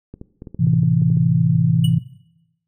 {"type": "clicks", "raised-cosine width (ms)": 3, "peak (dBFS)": -21, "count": 11, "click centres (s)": [0.14, 0.214, 0.421, 0.472, 0.546, 0.669, 0.736, 0.833, 1.018, 1.102, 1.17]}
{"type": "chord", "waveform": "sine", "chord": "A minor", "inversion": "none", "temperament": "equal", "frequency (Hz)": [110, 130.81, 164.81], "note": ["A2", "C3", "E3"], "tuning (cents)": [0, 0, 0], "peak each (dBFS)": [-20, -17, -16], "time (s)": [0.59, 1.99], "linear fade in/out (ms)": 10}
{"type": "tone with exponential decay", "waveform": "square", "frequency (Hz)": 2931, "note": "F#7", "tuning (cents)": -17, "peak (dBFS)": -23, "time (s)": [1.84, 1.93], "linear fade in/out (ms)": 5, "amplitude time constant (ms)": 19}
{"effects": ["noise-tail reverb RT60 0.9 s tail -18 dB re dry"]}